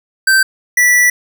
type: tone pair in turn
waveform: square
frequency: 1556 / 1960.4 Hz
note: G6 / B6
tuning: -13 / -13 cents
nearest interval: major third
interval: 400 cents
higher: second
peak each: -8 dBFS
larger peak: neither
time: 0.27-0.43 / 0.77-1.1 s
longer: second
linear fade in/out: 5 ms
effects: none